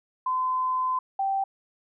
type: tone pair in turn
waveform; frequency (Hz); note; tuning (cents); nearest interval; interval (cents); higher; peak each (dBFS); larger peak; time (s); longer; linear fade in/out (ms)
sine; 1024 / 780; C6 / G5; -38 / -9; perfect fourth; 471; first; -23; neither; 0.26-0.99 / 1.19-1.44; first; 5
effects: none